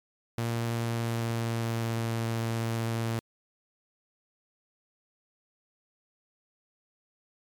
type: tone with pitch glide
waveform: sawtooth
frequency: 116.54 to 114.41 Hz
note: A#2 to A#2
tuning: 0 to -32 cents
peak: -24 dBFS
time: 0.38-3.19 s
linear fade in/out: 0 ms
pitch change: -32 cents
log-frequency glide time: 0.71-2.08 s
effects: MP3 96 kbps